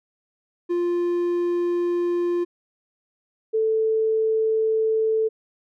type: tone pair in turn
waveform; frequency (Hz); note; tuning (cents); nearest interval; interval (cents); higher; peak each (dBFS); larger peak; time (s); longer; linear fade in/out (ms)
triangle / sine; 349.2 / 441; F4 / A4; 0 / +4; major third; 404; second; -18; neither; 0.69-2.45 / 3.53-5.29; neither; 20
effects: none